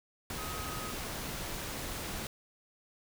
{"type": "tone in noise", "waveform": "sine", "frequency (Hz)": 1262, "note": "D#6", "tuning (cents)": 24, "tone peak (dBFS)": -43, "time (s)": [0.38, 0.92], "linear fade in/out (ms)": 2, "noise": "pink", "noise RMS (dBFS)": -39, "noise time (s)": [0.3, 2.27], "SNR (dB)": -7, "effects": []}